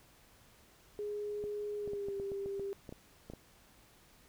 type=tone with pitch glide; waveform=sine; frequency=415.3 to 395.9 Hz; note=G#4 to G4; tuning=0 to +17 cents; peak=-36 dBFS; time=0.99-2.73 s; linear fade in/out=0 ms; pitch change=-83 cents; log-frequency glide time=1.78-2.15 s
type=clicks; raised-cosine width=2 ms; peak=-32 dBFS; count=12; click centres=1.44 / 1.876 / 1.934 / 2.085 / 2.199 / 2.318 / 2.46 / 2.596 / 2.892 / 2.925 / 3.3 / 3.336 s
effects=pink hiss -63 dBFS RMS until 4.28 s